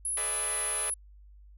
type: tone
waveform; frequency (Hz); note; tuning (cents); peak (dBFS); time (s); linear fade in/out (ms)
sine; 10548; E9; 0; -29; 0.05-0.94; 2
type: chord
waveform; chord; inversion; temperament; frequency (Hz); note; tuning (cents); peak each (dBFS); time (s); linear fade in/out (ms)
10% pulse; E dominant seventh; first; equal; 415.3 / 493.9 / 587.3 / 659.3; G#4 / B4 / D5 / E5; 0 / 0 / 0 / 0; -34 / -35 / -33 / -34; 0.17-0.9; 2
effects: added 50 Hz sine -50 dBFS peak until 1.57 s